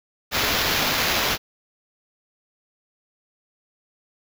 violet noise with sample-and-hold, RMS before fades -22 dBFS, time 0.31-1.38 s, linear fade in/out 50 ms, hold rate 8820 Hz, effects none

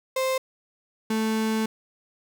35% pulse tone pair in turn, 523.3 / 220 Hz, C5 / A3, 0 / 0 cents, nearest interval octave + minor third, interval 1500 cents, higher first, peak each -21 / -21 dBFS, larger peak neither, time 0.16-0.38 / 1.1-1.66 s, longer second, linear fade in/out 5 ms, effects none

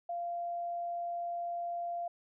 sine tone, 692 Hz, F5, 16 cents flat, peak -34 dBFS, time 0.09-2.08 s, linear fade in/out 5 ms, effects none

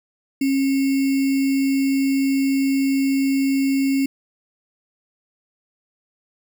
sine tone with sample-and-hold, 271.6 Hz, C#4, 35 cents flat, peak -16 dBFS, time 0.41-4.06 s, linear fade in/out 5 ms, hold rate 2450 Hz, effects none

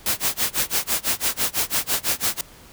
white noise with tremolo, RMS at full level -20 dBFS, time 0.06-2.41 s, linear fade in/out 2 ms, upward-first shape sine, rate 6 Hz, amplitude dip 100%, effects pink hiss -47 dBFS RMS until 2.72 s

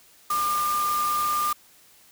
sine tone in noise, 1200 Hz, D6, 37 cents sharp, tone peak -22 dBFS, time 0.3-1.53 s, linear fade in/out 5 ms, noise white, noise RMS -33 dBFS, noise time 0.3-1.53 s, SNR +8 dB, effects white hiss -55 dBFS RMS until 2.11 s

